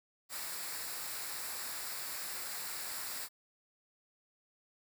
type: noise with comb filter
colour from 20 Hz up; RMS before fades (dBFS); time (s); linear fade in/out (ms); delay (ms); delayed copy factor
white; -41; 0.29-3.29; 50; 0.32; -0.55
effects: none